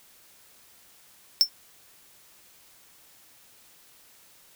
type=tone with exponential decay; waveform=square; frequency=5380 Hz; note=E8; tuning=34 cents sharp; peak=-11 dBFS; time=1.41-1.49 s; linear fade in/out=0 ms; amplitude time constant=17 ms; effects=white hiss -56 dBFS RMS until 4.55 s

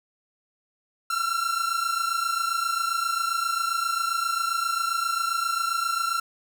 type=tone pair together; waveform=45% pulse; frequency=1345 / 1372.5 Hz; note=E6 / F6; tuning=+34 / -31 cents; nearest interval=unison; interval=35 cents; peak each=-27 dBFS; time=1.1-6.2 s; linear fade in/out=5 ms; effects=none

